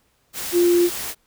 sine tone in noise, 349.2 Hz, F4, in tune, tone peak -13 dBFS, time 0.52-0.9 s, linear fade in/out 50 ms, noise white, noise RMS -29 dBFS, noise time 0.33-1.15 s, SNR +13 dB, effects pink hiss -64 dBFS RMS until 1.26 s

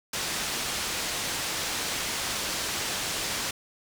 white low-pass noise, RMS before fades -31 dBFS, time 0.13-3.51 s, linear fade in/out 5 ms, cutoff 6800 Hz, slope 12 dB/octave, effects none

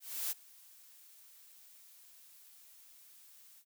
blue noise with ADSR envelope, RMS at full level -35 dBFS, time 0-3.65 s, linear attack 310 ms, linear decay 24 ms, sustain -24 dB, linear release 67 ms, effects none

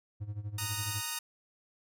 triangle tone with tremolo, 103.83 Hz, G#2, in tune, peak -31 dBFS, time 0.2-1.02 s, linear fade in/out 20 ms, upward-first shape sine, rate 12 Hz, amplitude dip 80%
5% pulse chord, D# minor, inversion second, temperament equal with one note detuned, 927.5 / 1244.5 / 1480 Hz, A#5 / D#6 / F#6, -9 / 0 / 0 cents, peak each -25 / -27 / -31 dBFS, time 0.58-1.19 s, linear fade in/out 5 ms
effects none

